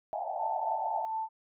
pink band-pass noise, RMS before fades -35 dBFS, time 0.13-1.05 s, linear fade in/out 0 ms, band 620 to 860 Hz, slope 96 dB/octave
sine tone with tremolo, 884 Hz, A5, 8 cents sharp, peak -30 dBFS, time 0.38-1.29 s, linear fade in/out 50 ms, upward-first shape sine, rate 4.1 Hz, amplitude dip 35%
effects none

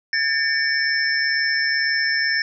sine tone cluster, 1654 / 1796 / 2256 / 5330 Hz, G#6 / A6 / C#7 / E8, -8 / +35 / +30 / +18 cents, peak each -27 / -20 / -28 / -24 dBFS, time 0.13-2.42 s, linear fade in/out 2 ms, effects none

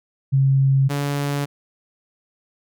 sine / sawtooth tone pair in turn, 135.5 / 142.78 Hz, C#3 / D3, -39 / -48 cents, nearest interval minor second, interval 91 cents, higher second, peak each -13 / -17 dBFS, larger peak first, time 0.32-0.89 / 0.89-1.46 s, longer neither, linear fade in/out 20 ms, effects none

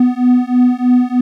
triangle beating tone pair, 246.9 / 250.1 Hz, B3 / B3, 0 / +22 cents, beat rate 3.2 Hz, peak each -10 dBFS, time 0-1.21 s, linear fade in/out 5 ms, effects none

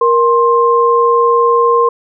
sine tone pair together, 470.1 / 1055.3 Hz, A#4 / C6, +15 / +14 cents, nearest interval octave + major second, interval 1399 cents, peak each -10 dBFS, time 0.01-1.89 s, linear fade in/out 5 ms, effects none

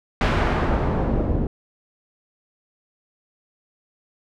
pink noise with low-pass filter sweep, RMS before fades -21 dBFS, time 0.21-1.47 s, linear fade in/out 2 ms, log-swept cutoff 2600 to 370 Hz, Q 0.75, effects none

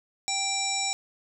harmonic tone, 783 Hz, G5, 2 cents flat, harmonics 1 / 3 / 5 / 7 / 9 / 10, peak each -33 / -33 / -33 / -33 / -33 / -33 dBFS, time 0.28-0.93 s, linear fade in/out 0 ms, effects none

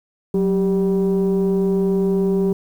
sine tone pair together, 185 / 392 Hz, F#3 / G4, 0 / 0 cents, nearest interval octave + minor second, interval 1300 cents, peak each -16 dBFS, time 0.34-2.53 s, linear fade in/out 5 ms, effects tanh soft clip ceiling -12 dBFS + 8-bit

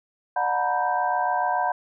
sine tone cluster, 596 / 728 / 909 / 976 / 1564 Hz, D5 / F#5 / A#5 / B5 / G6, +25 / -28 / -44 / -21 / -4 cents, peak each -33 / -24 / -29 / -26 / -31 dBFS, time 0.36-1.72 s, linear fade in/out 5 ms, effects none

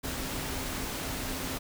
sine tone in noise, 261.6 Hz, C4, in tune, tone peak -42 dBFS, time 0.03-1.59 s, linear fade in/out 20 ms, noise pink, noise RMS -35 dBFS, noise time 0.03-1.59 s, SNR -10 dB, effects none

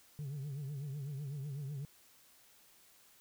sine tone with vibrato, 141.3 Hz, C#3, 34 cents sharp, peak -36 dBFS, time 0.19-1.85 s, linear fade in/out 0 ms, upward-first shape triangle, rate 8 Hz, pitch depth 140 cents each way, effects tanh soft clip ceiling -38 dBFS + white hiss -64 dBFS RMS until 3.2 s

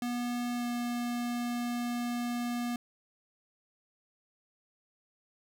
square tone with pitch glide, 242.4 to 240.6 Hz, B3 to B3, -32 to -45 cents, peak -32 dBFS, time 0.02-2.76 s, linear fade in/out 2 ms, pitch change -13 cents, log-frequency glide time 0.56-0.65 s, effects none

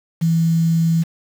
sine tone with quantisation, 164.81 Hz, E3, in tune, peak -13 dBFS, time 0.21-1.04 s, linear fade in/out 20 ms, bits 6, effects none

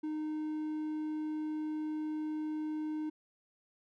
triangle tone, 307.9 Hz, D#4, 18 cents flat, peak -32 dBFS, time 0.03-3.1 s, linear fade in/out 10 ms, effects none

